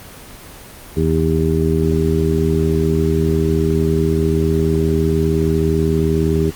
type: harmonic tone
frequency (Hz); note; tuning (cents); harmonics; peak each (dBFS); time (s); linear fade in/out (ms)
79.9; D#2; +47; 1 / 2 / 3 / 4 / 5; -19 / -18 / -22 / -22 / -18; 0.96-6.51; 20
effects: pink hiss -37 dBFS RMS until 6.55 s + Opus 24 kbps